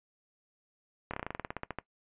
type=slowing click train; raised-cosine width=0.5 ms; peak=-20 dBFS; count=15; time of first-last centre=1.11-1.786 s; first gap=26 ms; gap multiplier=1.09; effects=noise-tail reverb RT60 0.1 s tail -19 dB re dry + resampled to 8000 Hz